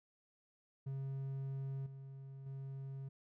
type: tone with level steps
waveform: triangle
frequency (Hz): 135.6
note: C#3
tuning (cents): -38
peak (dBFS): -37 / -46 / -41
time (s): 0.86-3.09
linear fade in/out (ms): 10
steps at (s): 1.86 / 2.46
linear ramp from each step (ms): 5
effects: none